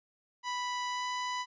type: tone with pitch glide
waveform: sawtooth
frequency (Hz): 987.8 to 994.1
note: B5 to B5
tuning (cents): 0 to +11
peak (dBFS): -29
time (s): 0.43-1.46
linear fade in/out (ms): 50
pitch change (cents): +11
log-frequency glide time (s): 0.88-1.05
effects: resampled to 16000 Hz